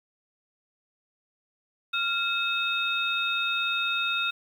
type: tone cluster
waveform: sine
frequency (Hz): 1388 / 2589 / 3701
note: F6 / E7 / A#7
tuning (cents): -11 / -32 / -13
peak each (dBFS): -29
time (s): 1.93-4.31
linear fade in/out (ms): 10
effects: 9-bit